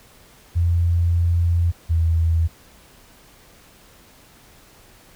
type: tone pair in turn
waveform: sine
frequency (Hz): 85.6 / 82.26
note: F2 / E2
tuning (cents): -34 / -3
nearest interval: minor second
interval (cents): 69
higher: first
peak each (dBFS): -15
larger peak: neither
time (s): 0.55-1.72 / 1.89-2.48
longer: first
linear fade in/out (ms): 20
effects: pink hiss -50 dBFS RMS until 5.15 s